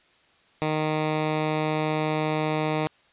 10% pulse tone, 154.7 Hz, D#3, 10 cents flat, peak -15 dBFS, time 0.62-2.87 s, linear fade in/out 0 ms, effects white hiss -60 dBFS RMS until 3.12 s + resampled to 8000 Hz

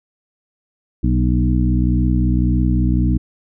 harmonic tone with a mistuned harmonic, 61.8 Hz, B1, 2 cents sharp, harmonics 1 / 2 / 3 / 4 / 5, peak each -16 / -19 / -21 / -22 / -23 dBFS, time 1.03-3.18 s, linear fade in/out 10 ms, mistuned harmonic 4, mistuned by -26 cents, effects none

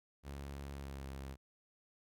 sawtooth tone with pitch glide, 69.8 to 67.62 Hz, C#2 to C#2, +13 to -42 cents, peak -40 dBFS, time 0.23-1.37 s, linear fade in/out 50 ms, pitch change -55 cents, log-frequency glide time 0.74-1.05 s, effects none

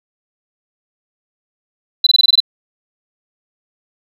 sine tone bursts, 4000 Hz, B7, 21 cents sharp, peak -5 dBFS, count 8, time 2.04-2.403 s, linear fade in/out 5 ms, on 27 ms, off 21 ms, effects tanh soft clip ceiling -2 dBFS

